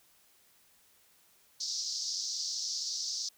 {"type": "band-pass noise", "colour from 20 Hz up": "pink", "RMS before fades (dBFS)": -36, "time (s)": [1.6, 3.29], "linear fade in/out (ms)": 5, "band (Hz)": [4600, 6000], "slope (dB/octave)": 48, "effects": ["white hiss -65 dBFS RMS until 3.37 s"]}